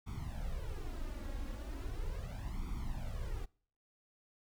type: noise with flanger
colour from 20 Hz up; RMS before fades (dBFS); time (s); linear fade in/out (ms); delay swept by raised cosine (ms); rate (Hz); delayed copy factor
brown; -40; 0.06-3.46; 20; 0.87 to 3.67; 0.38; +0.85
effects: noise-tail reverb RT60 0.5 s tail -24 dB re dry